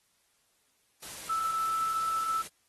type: tone in noise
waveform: sine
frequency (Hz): 1318.5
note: E6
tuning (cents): 0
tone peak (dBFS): -27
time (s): 1.29-2.42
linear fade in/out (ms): 10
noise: white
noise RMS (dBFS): -43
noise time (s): 1.02-2.48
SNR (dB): +13
effects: white hiss -71 dBFS RMS until 2.68 s + AAC 32 kbps